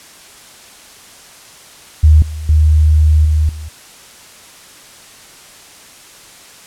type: tone with level steps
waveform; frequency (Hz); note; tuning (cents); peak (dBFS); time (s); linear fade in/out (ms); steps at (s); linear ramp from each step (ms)
sine; 77; D#2; -17; -3 / -21 / -6 / -9 / -24; 2.03-3.69; 10; 2.22 / 2.49 / 3.25 / 3.49; 2
effects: white hiss -39 dBFS RMS until 6.66 s + low-pass 10000 Hz 12 dB/octave